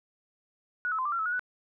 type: tone with pitch steps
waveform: sine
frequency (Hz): 1462 / 1299 / 1033 / 1180 / 1368 / 1301 / 1445 / 1486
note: F#6 / E6 / C6 / D6 / F6 / E6 / F#6 / F#6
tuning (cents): -21 / -26 / -22 / +8 / -36 / -23 / -41 / +7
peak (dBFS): -27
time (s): 0.85-1.394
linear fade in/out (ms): 0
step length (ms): 68
effects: none